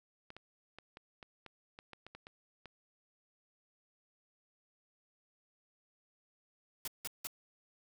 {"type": "clicks", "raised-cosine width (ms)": 0.3, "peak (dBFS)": -33, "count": 12, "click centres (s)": [0.304, 0.366, 0.786, 0.971, 1.228, 1.463, 1.789, 1.933, 2.066, 2.15, 2.269, 2.657]}
{"type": "noise bursts", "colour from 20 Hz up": "white", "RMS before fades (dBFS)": -40, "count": 3, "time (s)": [6.85, 7.271], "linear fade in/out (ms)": 2, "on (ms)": 27, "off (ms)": 170}
{"effects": []}